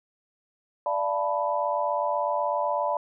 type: chord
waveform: sine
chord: B half-diminished seventh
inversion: first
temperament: equal with one note detuned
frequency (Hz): 587.3 / 683.7 / 880 / 987.8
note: D5 / F5 / A5 / B5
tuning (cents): 0 / -37 / 0 / 0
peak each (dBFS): -28 / -31 / -30 / -28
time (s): 0.86-2.97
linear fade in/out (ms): 2
effects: none